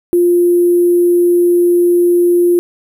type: tone with sample-and-hold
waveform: sine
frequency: 349.9 Hz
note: F4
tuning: 3 cents sharp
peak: -7 dBFS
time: 0.13-2.59 s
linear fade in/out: 0 ms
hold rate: 11025 Hz
effects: none